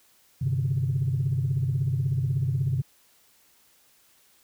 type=chord; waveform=sine; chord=G suspended fourth; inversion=none; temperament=just; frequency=98 / 130.67 / 147 Hz; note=G2 / C3 / D3; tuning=0 / -2 / +2 cents; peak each=-29 / -24 / -28 dBFS; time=0.41-2.82 s; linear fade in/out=10 ms; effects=tanh soft clip ceiling -16 dBFS + white hiss -61 dBFS RMS until 4.43 s